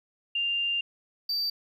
sine / triangle tone pair in turn, 2794 / 4644 Hz, F7 / D8, 0 / -20 cents, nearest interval major sixth, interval 880 cents, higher second, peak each -25 dBFS, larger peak neither, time 0.35-0.81 / 1.29-1.5 s, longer first, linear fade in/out 5 ms, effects 11-bit

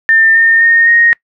sine tone with pitch steps, 1799 / 1821 / 1843.2 / 1865.7 Hz, A6 / A#6 / A#6 / A#6, +38 / -41 / -20 / +1 cents, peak -5 dBFS, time 0.09-1.13 s, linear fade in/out 0 ms, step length 260 ms, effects noise-tail reverb RT60 0.1 s tail -23 dB re dry

